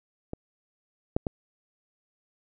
clicks, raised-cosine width 2 ms, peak -20 / -10 / -15 dBFS, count 3, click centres 0.334 / 1.165 / 1.268 s, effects none

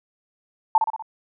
sine tone with echo, 886 Hz, A5, 12 cents sharp, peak -11 dBFS, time 0.75-0.78 s, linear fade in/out 2 ms, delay 61 ms, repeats 4, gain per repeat -5 dB, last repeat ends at 1.024 s, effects none

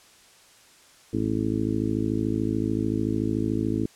harmonic tone, 53.6 Hz, A1, 45 cents flat, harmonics 1 / 2 / 3 / 4 / 5 / 6 / 7 / 8, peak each -39 / -30 / -38 / -30 / -28 / -28 / -37 / -35 dBFS, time 1.13-3.86 s, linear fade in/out 5 ms, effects white hiss -54 dBFS RMS until 3.95 s + low-pass 9000 Hz 12 dB/octave

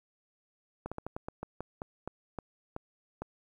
slowing click train, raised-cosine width 1 ms, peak -23 dBFS, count 13, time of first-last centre 0.86-3.22 s, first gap 56 ms, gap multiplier 1.21, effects 10-bit

